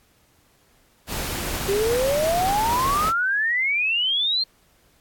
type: noise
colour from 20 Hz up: pink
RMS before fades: -28 dBFS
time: 1.07-3.13 s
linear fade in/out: 50 ms
type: exponential sweep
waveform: sine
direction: up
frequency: 385.5 to 4243 Hz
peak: -19 dBFS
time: 1.68-4.44 s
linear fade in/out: 10 ms
effects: pink hiss -60 dBFS RMS until 5 s + AAC 64 kbps